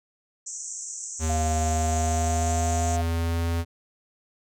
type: band-pass noise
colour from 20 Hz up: white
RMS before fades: -36 dBFS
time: 0.46-2.97 s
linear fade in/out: 10 ms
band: 5900 to 8000 Hz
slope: 96 dB/octave
type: tone with pitch glide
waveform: square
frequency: 79.7 to 84.05 Hz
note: D#2 to E2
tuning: +42 to +34 cents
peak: -24 dBFS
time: 1.19-3.65 s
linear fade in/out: 50 ms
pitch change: +92 cents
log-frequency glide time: 1.59-3.48 s
type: tone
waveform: sine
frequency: 698.5 Hz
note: F5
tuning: in tune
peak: -27 dBFS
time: 1.29-3.02 s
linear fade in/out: 10 ms
effects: none